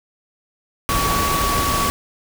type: tone in noise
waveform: sine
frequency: 1131 Hz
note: C#6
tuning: 34 cents sharp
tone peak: -20 dBFS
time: 0.89-1.9 s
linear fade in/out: 0 ms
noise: pink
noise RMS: -21 dBFS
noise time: 0.89-1.9 s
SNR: -2 dB
effects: none